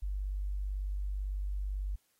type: tone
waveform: sine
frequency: 49 Hz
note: G1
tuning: in tune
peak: -32 dBFS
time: 0.02-1.96 s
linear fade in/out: 10 ms
effects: white hiss -74 dBFS RMS until 2.19 s + AAC 48 kbps